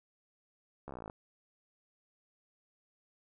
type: slowing click train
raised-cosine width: 1 ms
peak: -30 dBFS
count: 14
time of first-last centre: 0.88-1.099 s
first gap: 14 ms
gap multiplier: 1.03
effects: none